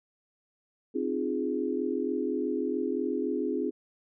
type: chord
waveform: sine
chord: F minor seventh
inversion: second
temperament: equal with one note detuned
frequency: 261.6 / 304.9 / 349.2 / 415.3 Hz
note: C4 / Eb4 / F4 / Ab4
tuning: 0 / -35 / 0 / 0 cents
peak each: -32 / -34 / -33 / -32 dBFS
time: 0.94-3.71 s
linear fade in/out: 20 ms
effects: none